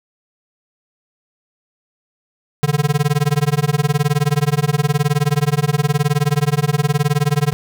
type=tone with tremolo; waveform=square; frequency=146.83 Hz; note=D3; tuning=in tune; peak=-11 dBFS; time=2.63-7.53 s; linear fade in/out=0 ms; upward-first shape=sine; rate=19 Hz; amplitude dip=100%; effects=none